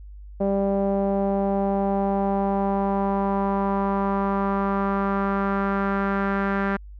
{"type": "tone with low-pass filter sweep", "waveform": "sawtooth", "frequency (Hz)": 197.2, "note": "G3", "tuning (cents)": 11, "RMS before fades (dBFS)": -23, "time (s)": [0.4, 6.77], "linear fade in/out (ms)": 10, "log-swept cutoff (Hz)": [610, 1600], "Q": 3, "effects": ["added 50 Hz sine -38 dBFS peak until 6.99 s"]}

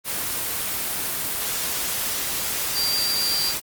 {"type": "tone in noise", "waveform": "sine", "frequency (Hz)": 4723, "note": "D8", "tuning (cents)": 9, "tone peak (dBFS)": -22, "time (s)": [2.73, 3.54], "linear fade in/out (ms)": 50, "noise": "white", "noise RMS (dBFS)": -26, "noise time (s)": [0.04, 3.61], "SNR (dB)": 1, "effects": ["Opus 24 kbps"]}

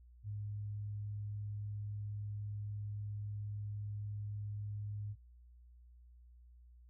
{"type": "tone", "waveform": "sine", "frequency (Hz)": 103.7, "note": "G#2", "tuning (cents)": -2, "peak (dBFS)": -39, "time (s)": [0.23, 5.16], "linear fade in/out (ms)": 50, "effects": ["added 60 Hz sine -57 dBFS peak until 6.89 s"]}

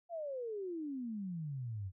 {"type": "exponential sweep", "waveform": "sine", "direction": "down", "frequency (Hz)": [704, 90.2], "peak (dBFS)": -38, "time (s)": [0.09, 1.92], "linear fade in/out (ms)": 50, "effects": []}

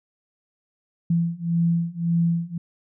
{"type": "beating tone pair", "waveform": "sine", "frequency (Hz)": [167.9, 169.7], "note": ["E3", "F3"], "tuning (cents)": [32, -49], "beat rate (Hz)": 1.8, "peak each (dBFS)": [-23, -22], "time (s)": [1.1, 2.58], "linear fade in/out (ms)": 5, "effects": []}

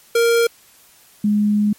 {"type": "tone pair in turn", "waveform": ["square", "sine"], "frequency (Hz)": [466.1, 208.4], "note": ["A#4", "G#3"], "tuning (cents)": [0, 6], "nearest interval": "octave + major second", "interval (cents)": 1394, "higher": "first", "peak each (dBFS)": -13, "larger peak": "neither", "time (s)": [[0.15, 0.47], [1.24, 1.73]], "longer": "second", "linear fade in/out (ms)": 5, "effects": ["white hiss -50 dBFS RMS until 1.78 s", "MP3 64 kbps"]}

